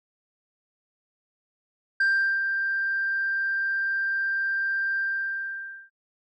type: tone with ADSR envelope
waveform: sine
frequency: 1581 Hz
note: G6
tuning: 14 cents sharp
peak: -16 dBFS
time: 2-5.9 s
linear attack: 6 ms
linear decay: 400 ms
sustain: -7 dB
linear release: 910 ms
effects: noise-tail reverb RT60 0.1 s tail -25 dB re dry + tanh soft clip ceiling -18 dBFS